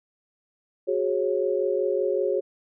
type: chord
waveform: sine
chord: F# suspended second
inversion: none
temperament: equal with one note detuned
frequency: 370 / 415.3 / 546.4 Hz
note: F#4 / G#4 / C#5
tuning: 0 / 0 / -25 cents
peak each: -26 dBFS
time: 0.87-2.41 s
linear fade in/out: 20 ms
effects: none